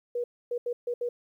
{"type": "tone bursts at uneven times", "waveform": "sine", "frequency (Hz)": 482.8, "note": "B4", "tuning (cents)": -39, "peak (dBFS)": -27, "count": 5, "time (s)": [[0.15, 0.24], [0.51, 0.58], [0.66, 0.73], [0.87, 0.94], [1.01, 1.09]], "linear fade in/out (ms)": 5, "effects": ["11-bit"]}